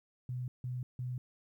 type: tone bursts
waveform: sine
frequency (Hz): 125.2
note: B2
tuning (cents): +24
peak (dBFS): -35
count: 3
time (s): 0.29-1.18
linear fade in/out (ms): 2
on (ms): 190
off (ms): 160
effects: 12-bit